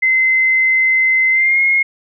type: tone with pitch glide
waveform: sine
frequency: 2060 to 2151 Hz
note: C7 to C7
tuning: -28 to +47 cents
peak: -10 dBFS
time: 0.02-1.83 s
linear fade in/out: 10 ms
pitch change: +75 cents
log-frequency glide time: 1.31-1.6 s
effects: none